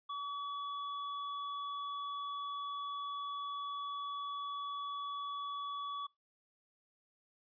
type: tone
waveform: square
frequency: 1138 Hz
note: C#6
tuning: 45 cents sharp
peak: -39 dBFS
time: 0.09-6.07 s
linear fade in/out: 10 ms
effects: noise-tail reverb RT60 0.2 s tail -24 dB re dry + resampled to 11025 Hz